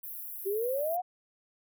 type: high-pass noise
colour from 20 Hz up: pink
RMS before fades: -41 dBFS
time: 0.03-0.97 s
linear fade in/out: 10 ms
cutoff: 11000 Hz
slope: 96 dB/octave
type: exponential sweep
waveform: sine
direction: up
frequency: 377.6 to 746 Hz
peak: -28 dBFS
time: 0.45-1.02 s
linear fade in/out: 20 ms
effects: none